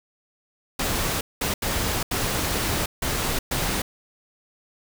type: noise bursts at uneven times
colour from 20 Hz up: pink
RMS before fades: -25 dBFS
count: 6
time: 0.79-1.21 / 1.41-1.54 / 1.62-2.03 / 2.11-2.86 / 3.02-3.39 / 3.51-3.82 s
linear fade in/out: 5 ms
effects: none